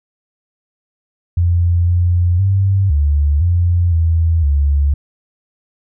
sine tone with pitch steps, 86.6 / 88 / 97.2 / 72.9 / 87.2 / 82.4 / 71.3 Hz, F2 / F2 / G2 / D2 / F2 / E2 / C#2, -14 / +14 / -14 / -12 / -2 / 0 / +49 cents, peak -10 dBFS, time 1.37-4.94 s, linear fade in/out 5 ms, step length 510 ms, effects none

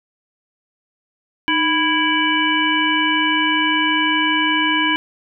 harmonic tone with a mistuned harmonic, 329.6 Hz, E4, in tune, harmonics 1 / 3 / 5 / 7 / 9, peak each -21 / -21 / -21 / -21 / -21 dBFS, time 1.48-4.96 s, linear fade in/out 0 ms, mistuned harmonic 1, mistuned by -120 cents, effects none

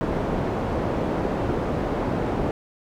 white low-pass noise, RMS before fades -25 dBFS, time 0.01-2.51 s, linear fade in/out 0 ms, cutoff 540 Hz, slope 12 dB/octave, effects none

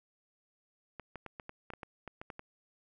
clicks, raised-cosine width 0.5 ms, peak -28 dBFS, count 12, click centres 0.997 / 1.157 / 1.263 / 1.398 / 1.494 / 1.703 / 1.736 / 1.832 / 2.077 / 2.215 / 2.302 / 2.394 s, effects none

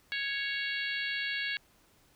harmonic tone, 554.4 Hz, C#5, in tune, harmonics 3 / 4 / 5 / 6 / 7 / 8, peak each -35 / -37 / -39 / -41 / -42 / -43 dBFS, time 0.12-1.57 s, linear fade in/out 0 ms, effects pink hiss -65 dBFS RMS until 2.15 s

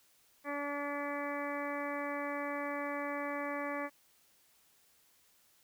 harmonic tone, 287.1 Hz, D4, 39 cents flat, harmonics 1 / 2 / 3 / 4 / 5 / 6 / 7 / 8, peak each -41 / -40 / -45 / -42 / -52 / -45 / -45 / -48 dBFS, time 0.44-3.9 s, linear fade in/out 50 ms, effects white hiss -68 dBFS RMS until 5.63 s

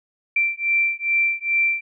sine beating tone pair, 2349 / 2351.4 Hz, D7 / D7, 0 / +2 cents, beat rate 2.4 Hz, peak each -21 dBFS, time 0.36-1.81 s, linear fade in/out 5 ms, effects none

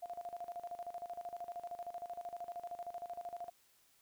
sine tone with tremolo, 698.5 Hz, F5, in tune, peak -40 dBFS, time 0.02-3.5 s, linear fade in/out 10 ms, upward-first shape square, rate 13 Hz, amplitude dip 80%, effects white hiss -70 dBFS RMS until 4.01 s

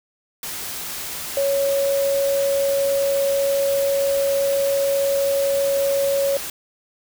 sine tone in noise, 555 Hz, C#5, 2 cents sharp, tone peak -17 dBFS, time 1.37-6.37 s, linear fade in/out 2 ms, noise white, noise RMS -30 dBFS, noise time 0.43-6.5 s, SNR +10 dB, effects none

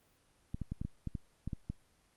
clicks, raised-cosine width 5 ms, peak -25 dBFS, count 10, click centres 0.545 / 0.617 / 0.72 / 0.815 / 0.85 / 1.073 / 1.152 / 1.476 / 1.532 / 1.7 s, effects pink hiss -70 dBFS RMS until 2.16 s + Opus 24 kbps

